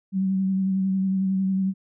sine tone with vibrato, 190.9 Hz, G3, 46 cents flat, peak -20 dBFS, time 0.12-1.74 s, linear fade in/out 50 ms, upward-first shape sine, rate 11 Hz, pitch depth 23 cents each way, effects none

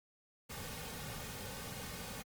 pink noise with comb filter, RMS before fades -45 dBFS, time 0.49-2.23 s, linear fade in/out 20 ms, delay 3 ms, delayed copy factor -0.65, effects Opus 48 kbps

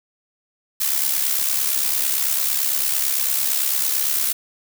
blue noise with amplitude modulation, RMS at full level -18 dBFS, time 0.8-4.33 s, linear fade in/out 10 ms, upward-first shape sine, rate 68.9 Hz, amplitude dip 60%, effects none

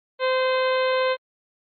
harmonic tone with a mistuned harmonic, 517 Hz, C5, 21 cents flat, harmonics 1 / 2 / 3 / 4 / 5 / 6 / 7 / 8, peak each -20 / -26 / -30 / -32 / -34 / -36 / -37 / -38 dBFS, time 0.19-1.17 s, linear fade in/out 50 ms, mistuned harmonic 5, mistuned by -19 cents, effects MP3 32 kbps

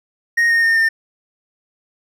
triangle tone with pitch steps, 1864.7 / 1845.4 / 1826.3 / 1807.4 Hz, A#6 / A#6 / A#6 / A6, 0 / -18 / -36 / +46 cents, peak -10 dBFS, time 0.37-0.89 s, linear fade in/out 10 ms, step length 130 ms, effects none

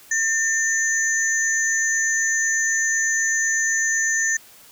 sine tone cluster, 1802 / 6230 / 6900 Hz, A6 / G8 / A8, +41 / -12 / -35 cents, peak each -20 / -24 / -27 dBFS, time 0.11-4.37 s, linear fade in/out 5 ms, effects white hiss -48 dBFS RMS until 4.71 s

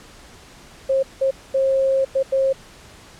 sine tone bursts at uneven times, 536 Hz, C5, 42 cents sharp, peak -15 dBFS, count 5, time 0.89-1.03 / 1.21-1.31 / 1.54-2.05 / 2.15-2.23 / 2.32-2.53 s, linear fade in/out 10 ms, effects pink hiss -45 dBFS RMS until 3.19 s + low-pass 9000 Hz 12 dB/octave

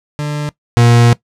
40% pulse tone pair in turn, 148.2 / 118.68 Hz, D3 / A#2, +16 / +31 cents, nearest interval major third, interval 385 cents, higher first, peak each -16 / -5 dBFS, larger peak second, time 0.19-0.49 / 0.77-1.13 s, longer second, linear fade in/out 0 ms, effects noise-tail reverb RT60 0.1 s tail -19 dB re dry + low-pass 9000 Hz 12 dB/octave

